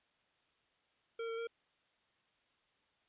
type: tone with pitch steps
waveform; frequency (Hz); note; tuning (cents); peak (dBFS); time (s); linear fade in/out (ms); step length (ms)
square; 458.8 / 454.7 / 462.4; A#4 / A#4 / A#4; -28 / -43 / -14; -39; 1.19-1.472; 5; 94
effects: white hiss -75 dBFS RMS until 3.08 s + resampled to 8000 Hz